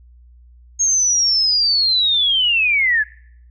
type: linear sweep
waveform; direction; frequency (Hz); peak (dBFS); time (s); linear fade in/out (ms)
sine; down; 6550 to 1666; -13; 0.79-3.04; 20
effects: noise-tail reverb RT60 0.7 s tail -23 dB re dry + added 60 Hz sine -43 dBFS peak until 3.5 s